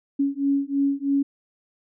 sine beating tone pair, 277.2 / 280.3 Hz, C#4 / C#4, 0 / +19 cents, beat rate 3.1 Hz, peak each -23 dBFS, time 0.19-1.23 s, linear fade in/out 10 ms, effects none

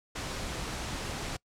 pink noise, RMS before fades -36 dBFS, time 0.15-1.37 s, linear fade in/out 10 ms, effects noise-tail reverb RT60 0.1 s tail -24 dB re dry + low-pass 8000 Hz 12 dB/octave

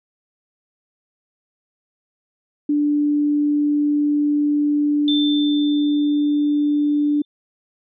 sine tone, 293.7 Hz, D4, in tune, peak -15 dBFS, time 2.69-7.22 s, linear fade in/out 5 ms
sine tone with exponential decay, 3552 Hz, A7, 16 cents sharp, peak -19 dBFS, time 5.08-7.25 s, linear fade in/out 1 ms, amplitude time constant 470 ms
effects none

